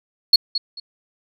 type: tone with echo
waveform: sine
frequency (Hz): 4339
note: C#8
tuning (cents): -38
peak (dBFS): -5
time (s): 0.33-0.36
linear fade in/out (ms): 5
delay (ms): 220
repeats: 2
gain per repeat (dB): -13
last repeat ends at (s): 0.8
effects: tanh soft clip ceiling -4 dBFS